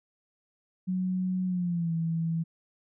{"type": "tone with pitch glide", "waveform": "sine", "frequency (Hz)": [184.6, 164.46], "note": ["F#3", "E3"], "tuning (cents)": [-4, -4], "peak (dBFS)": -26, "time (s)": [0.87, 2.44], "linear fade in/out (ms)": 20, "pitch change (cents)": -200, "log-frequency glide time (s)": [1.46, 1.93], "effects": []}